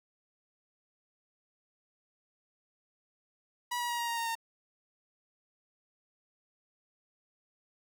sawtooth tone with pitch steps, 971 / 961.5 / 952.1 / 942.8 / 933.6 / 924.5 / 915.4 Hz, B5 / B5 / A#5 / A#5 / A#5 / A#5 / A#5, -30 / -47 / +36 / +19 / +2 / -15 / -32 cents, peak -28 dBFS, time 3.71-4.354 s, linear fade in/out 10 ms, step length 92 ms, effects none

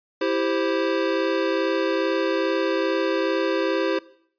square chord, C major, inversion first, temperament equal, 329.6 / 392 / 523.3 Hz, E4 / G4 / C5, 0 / 0 / 0 cents, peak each -26 dBFS, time 0.21-3.99 s, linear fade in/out 5 ms, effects noise-tail reverb RT60 0.6 s tail -20 dB re dry + resampled to 11025 Hz

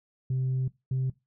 sine tone pair in turn, 130 / 130.58 Hz, C3 / C3, -11 / -3 cents, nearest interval unison, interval 8 cents, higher second, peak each -23 / -23 dBFS, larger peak neither, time 0.3-0.68 / 0.91-1.1 s, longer first, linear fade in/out 5 ms, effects noise-tail reverb RT60 0.2 s tail -20 dB re dry + tanh soft clip ceiling -23 dBFS

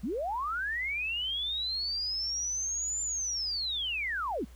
sine linear two-way sweep, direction up then down, 174.3 to 7200 to 174.3 Hz, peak -30 dBFS, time 0.03-4.45 s, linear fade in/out 10 ms, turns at 3.02 s, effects added 60 Hz sine -48 dBFS peak until 4.55 s + pink hiss -60 dBFS RMS until 4.55 s

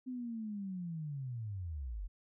sine linear sweep, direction down, 258.6 to 41.2 Hz, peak -38 dBFS, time 0.06-2.08 s, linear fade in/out 20 ms, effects none

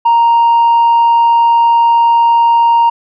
triangle tone with tanh clipping, 932.3 Hz, A#5, in tune, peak -6 dBFS, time 0.05-2.9 s, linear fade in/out 10 ms, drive 6 dB, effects none

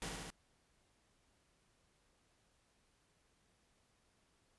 pink noise with echo, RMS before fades -43 dBFS, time 0.02-0.09 s, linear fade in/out 0 ms, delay 71 ms, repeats 3, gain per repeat -2 dB, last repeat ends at 0.303 s, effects pink hiss -75 dBFS RMS until 4.58 s + resampled to 24000 Hz

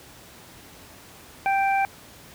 harmonic tone, 784 Hz, G5, in tune, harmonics 1 / 2 / 3, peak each -20 / -30 / -28 dBFS, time 1.46-1.85 s, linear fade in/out 0 ms, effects pink hiss -47 dBFS RMS until 2.34 s + high-pass 60 Hz 12 dB/octave

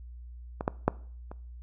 clicks, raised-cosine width 1 ms, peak -18 / -11 / -7 / -27 dBFS, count 4, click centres 0.609 / 0.679 / 0.88 / 1.315 s, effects noise-tail reverb RT60 0.5 s tail -21 dB re dry + added 60 Hz sine -42 dBFS peak until 1.62 s

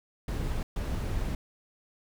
brown noise bursts at uneven times, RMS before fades -31 dBFS, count 2, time 0.28-0.63 / 0.76-1.35 s, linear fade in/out 2 ms, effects none

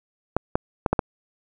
clicks, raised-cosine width 1 ms, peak -5 dBFS, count 5, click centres 0.366 / 0.555 / 0.862 / 0.93 / 0.992 s, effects none

